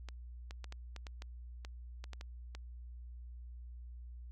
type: clicks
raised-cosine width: 0.2 ms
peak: -30 dBFS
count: 12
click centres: 0.087 / 0.509 / 0.643 / 0.724 / 0.963 / 1.068 / 1.221 / 1.649 / 2.041 / 2.133 / 2.211 / 2.55 s
effects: added 60 Hz sine -46 dBFS peak until 4.31 s